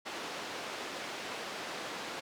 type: band-pass noise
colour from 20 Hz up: pink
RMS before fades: -41 dBFS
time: 0.05-2.21 s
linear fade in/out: 20 ms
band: 350 to 4900 Hz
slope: 12 dB/octave
effects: none

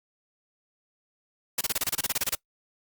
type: noise bursts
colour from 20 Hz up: white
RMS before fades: -26 dBFS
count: 14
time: 1.58-2.351 s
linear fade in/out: 5 ms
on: 30 ms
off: 27 ms
effects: noise-tail reverb RT60 0.1 s tail -23 dB re dry + Opus 48 kbps

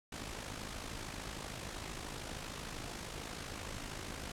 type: noise with amplitude modulation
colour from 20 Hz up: pink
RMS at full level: -41 dBFS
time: 0.12-4.32 s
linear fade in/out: 5 ms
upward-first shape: sine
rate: 53 Hz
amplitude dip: 60%
effects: low-pass 9000 Hz 12 dB/octave

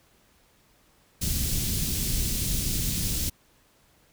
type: band-stop noise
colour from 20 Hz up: pink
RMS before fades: -27 dBFS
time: 1.21-3.3 s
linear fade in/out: 10 ms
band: 190 to 4600 Hz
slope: 12 dB/octave
effects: pink hiss -62 dBFS RMS until 4.12 s

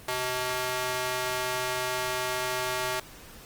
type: tone with high-pass filter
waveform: square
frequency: 126.7 Hz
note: B2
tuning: 45 cents sharp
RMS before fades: -30 dBFS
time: 0.08-3 s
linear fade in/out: 5 ms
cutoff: 650 Hz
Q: 0.66
effects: pink hiss -48 dBFS RMS until 3.45 s + Opus 24 kbps

